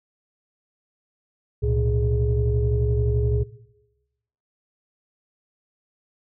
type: tone cluster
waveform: sine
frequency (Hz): 67.3 / 113.8 / 125.4 / 416.5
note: C2 / A#2 / B2 / G#4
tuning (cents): +49 / -41 / +27 / +5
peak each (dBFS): -22 / -22 / -29 / -25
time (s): 1.62-3.44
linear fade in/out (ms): 20
effects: noise-tail reverb RT60 1.0 s tail -18 dB re dry + tanh soft clip ceiling -11 dBFS